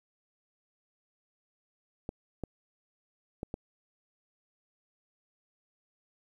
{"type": "clicks", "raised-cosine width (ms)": 2, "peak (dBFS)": -22, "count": 4, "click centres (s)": [2.091, 2.437, 3.431, 3.541], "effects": ["10-bit"]}